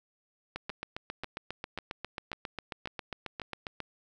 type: two click trains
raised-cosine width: 0.3 ms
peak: -20 / -22 dBFS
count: 25 / 6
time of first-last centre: 0.56-3.803 / 0.7-3.417 s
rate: 7.4 / 1.84 Hz
effects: none